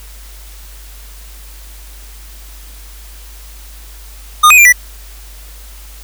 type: tone with pitch steps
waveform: square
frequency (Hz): 1225 / 2503 / 2378 / 1966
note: D#6 / D#7 / D7 / B6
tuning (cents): -27 / +10 / +21 / -8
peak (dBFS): -3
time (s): 4.43-4.726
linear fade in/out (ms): 10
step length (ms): 74
effects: added 50 Hz sine -32 dBFS peak until 6.03 s + white hiss -39 dBFS RMS until 6.03 s